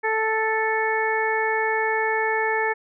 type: harmonic tone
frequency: 440 Hz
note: A4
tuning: in tune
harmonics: 1 / 2 / 3 / 4 / 5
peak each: -25 / -25 / -34 / -25 / -29 dBFS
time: 0.03-2.74 s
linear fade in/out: 20 ms
effects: none